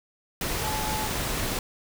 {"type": "tone in noise", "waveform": "sine", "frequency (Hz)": 862, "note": "A5", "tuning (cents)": -36, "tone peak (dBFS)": -31, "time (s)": [0.64, 1.07], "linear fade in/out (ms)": 2, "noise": "pink", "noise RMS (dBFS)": -29, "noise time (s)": [0.41, 1.59], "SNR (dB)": -5, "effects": []}